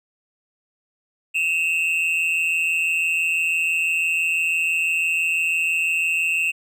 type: tone pair together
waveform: triangle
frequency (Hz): 2567 / 2733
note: E7 / F7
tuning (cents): -47 / -38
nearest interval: minor second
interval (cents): 109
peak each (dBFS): -20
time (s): 1.34-6.52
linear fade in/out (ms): 20
effects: none